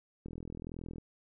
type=click train; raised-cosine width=3 ms; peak=-30 dBFS; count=31; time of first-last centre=0.26-0.983 s; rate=41.5 Hz; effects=none